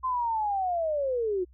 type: linear sweep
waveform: sine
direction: down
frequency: 1046.5 to 349.2 Hz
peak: -25 dBFS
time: 0.03-1.45 s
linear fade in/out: 20 ms
effects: added 63 Hz sine -52 dBFS peak until 1.53 s